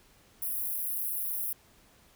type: high-pass noise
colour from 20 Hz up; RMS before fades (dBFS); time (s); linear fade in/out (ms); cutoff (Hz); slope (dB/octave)
white; -33; 0.42-1.53; 5; 10000; 96
effects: pink hiss -61 dBFS RMS until 2.15 s